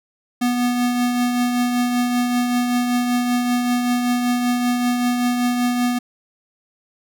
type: tone with tremolo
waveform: square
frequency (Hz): 244.8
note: B3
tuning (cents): -15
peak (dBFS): -16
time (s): 0.41-5.99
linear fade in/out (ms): 10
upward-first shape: triangle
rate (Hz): 5.2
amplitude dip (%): 40
effects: none